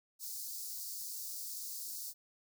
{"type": "high-pass noise", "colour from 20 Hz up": "white", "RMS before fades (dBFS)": -43, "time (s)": [0.19, 2.14], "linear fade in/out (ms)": 50, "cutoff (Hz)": 4400, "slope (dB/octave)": 48, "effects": []}